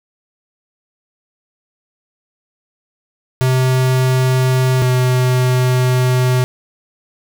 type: tone pair in turn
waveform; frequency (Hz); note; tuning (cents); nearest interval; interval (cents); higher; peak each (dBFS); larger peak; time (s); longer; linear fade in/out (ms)
square; 129.2 / 126.91; C3 / B2; -21 / +48; unison; 31; first; -12; neither; 3.41-4.82 / 4.82-6.44; second; 0
effects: none